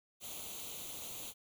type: noise with comb filter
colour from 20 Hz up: white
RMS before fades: -45 dBFS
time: 0.2-1.34 s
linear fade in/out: 50 ms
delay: 0.29 ms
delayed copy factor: +0.75
effects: none